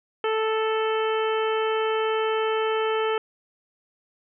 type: harmonic tone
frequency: 439.5 Hz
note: A4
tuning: 2 cents flat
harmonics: 1 / 2 / 3 / 4 / 5 / 6 / 7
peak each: -23 / -30 / -30 / -36 / -38 / -37 / -36 dBFS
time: 0.24-3.18 s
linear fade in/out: 2 ms
effects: none